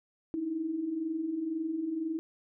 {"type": "tone pair together", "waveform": "sine", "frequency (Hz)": [301.3, 323.3], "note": ["D4", "E4"], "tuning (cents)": [44, -34], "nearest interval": "minor second", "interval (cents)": 122, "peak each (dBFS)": [-39, -31], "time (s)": [0.34, 2.19], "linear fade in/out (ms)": 0, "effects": []}